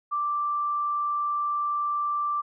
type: tone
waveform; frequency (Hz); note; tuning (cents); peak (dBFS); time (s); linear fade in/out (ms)
sine; 1174.7; D6; 0; -24; 0.11-2.42; 20
effects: none